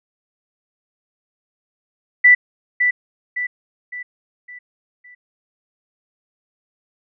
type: tone with echo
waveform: sine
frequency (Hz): 1975.5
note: B6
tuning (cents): 0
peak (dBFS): -6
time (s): 2.24-2.35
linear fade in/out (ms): 10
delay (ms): 560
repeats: 5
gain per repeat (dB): -7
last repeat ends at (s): 5.15
effects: none